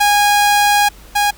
sawtooth tone pair in turn, 822 / 822 Hz, G#5 / G#5, -18 / -18 cents, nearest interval unison, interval 0 cents, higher neither, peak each -6 / -8 dBFS, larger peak first, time 0-0.89 / 1.15-1.31 s, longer first, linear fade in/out 10 ms, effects added 50 Hz sine -40 dBFS peak until 1.37 s + pink hiss -43 dBFS RMS until 1.37 s

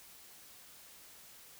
silence, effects white hiss -56 dBFS RMS until 1.59 s

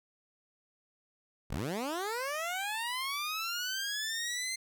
15% pulse linear sweep, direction up, 32.93 to 2093 Hz, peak -27 dBFS, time 1.5-4.56 s, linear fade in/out 10 ms, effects none

